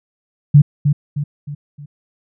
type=tone with echo; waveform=sine; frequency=145.2 Hz; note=D3; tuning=19 cents flat; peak=-3 dBFS; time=0.54-0.62 s; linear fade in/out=10 ms; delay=310 ms; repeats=4; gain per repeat=-7 dB; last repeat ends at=1.86 s; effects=none